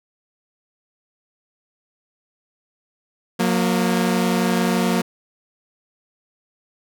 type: tone pair together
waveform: sawtooth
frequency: 181.1 / 232.6 Hz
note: F#3 / A#3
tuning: -37 / -4 cents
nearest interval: major third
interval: 433 cents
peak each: -16 dBFS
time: 3.39-5.02 s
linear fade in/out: 10 ms
effects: none